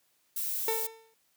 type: noise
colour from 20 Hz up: violet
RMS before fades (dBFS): -33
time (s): 0.36-0.87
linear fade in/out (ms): 5
type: tone with exponential decay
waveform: 30% pulse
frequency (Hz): 448.7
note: A4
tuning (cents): +34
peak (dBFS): -24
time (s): 0.68-1.14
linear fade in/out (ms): 2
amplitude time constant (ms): 98
effects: white hiss -71 dBFS RMS until 1.36 s + high-pass 100 Hz 12 dB/octave